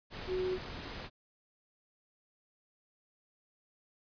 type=tone in noise; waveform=sine; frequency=370 Hz; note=F#4; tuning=in tune; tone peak=-31 dBFS; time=0.27-0.59 s; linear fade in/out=50 ms; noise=pink; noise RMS=-43 dBFS; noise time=0.1-1.1 s; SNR=+9 dB; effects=resampled to 11025 Hz